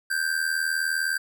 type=tone with amplitude modulation; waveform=square; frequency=1568 Hz; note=G6; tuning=in tune; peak=-21 dBFS; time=0.1-1.18 s; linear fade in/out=10 ms; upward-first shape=sine; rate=79.9 Hz; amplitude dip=75%; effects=none